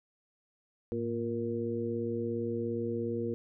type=harmonic tone with a mistuned harmonic; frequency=117.2 Hz; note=A#2; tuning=10 cents sharp; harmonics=1 / 2 / 3 / 4; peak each=-39 / -36 / -36 / -35 dBFS; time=0.92-3.34 s; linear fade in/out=0 ms; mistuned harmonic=1; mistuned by=-150 cents; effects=none